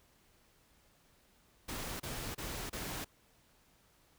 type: noise bursts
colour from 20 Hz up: pink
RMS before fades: -41 dBFS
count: 4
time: 1.68-3.047 s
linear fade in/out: 10 ms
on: 320 ms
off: 29 ms
effects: pink hiss -68 dBFS RMS until 4.18 s